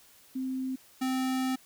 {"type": "tone pair in turn", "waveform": ["sine", "square"], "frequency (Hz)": [260.8, 259.8], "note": ["C4", "C4"], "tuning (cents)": [-5, -12], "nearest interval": "unison", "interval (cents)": 7, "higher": "first", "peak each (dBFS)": [-30, -28], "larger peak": "second", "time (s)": [[0.35, 0.76], [1.01, 1.56]], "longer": "second", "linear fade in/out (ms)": 10, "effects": ["white hiss -58 dBFS RMS until 1.65 s"]}